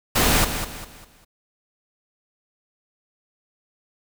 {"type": "noise with echo", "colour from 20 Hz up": "pink", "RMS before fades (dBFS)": -18, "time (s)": [0.15, 0.45], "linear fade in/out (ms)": 10, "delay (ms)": 200, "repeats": 4, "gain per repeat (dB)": -9, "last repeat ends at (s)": 1.25, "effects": []}